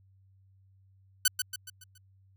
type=tone with echo; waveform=5% pulse; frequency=1500 Hz; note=F#6; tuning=23 cents sharp; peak=-9 dBFS; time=1.25-1.28 s; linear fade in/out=5 ms; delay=140 ms; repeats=5; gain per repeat=-7 dB; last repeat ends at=1.98 s; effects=added 96 Hz sine -59 dBFS peak until 2.36 s